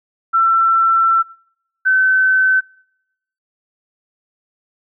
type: tone pair in turn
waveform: sine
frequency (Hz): 1343 / 1526.7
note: E6 / G6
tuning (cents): +32 / -46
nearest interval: major second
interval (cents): 222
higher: second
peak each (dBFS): -10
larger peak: neither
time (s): 0.33-1.23 / 1.85-2.61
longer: first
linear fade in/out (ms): 20
effects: noise-tail reverb RT60 0.8 s tail -25 dB re dry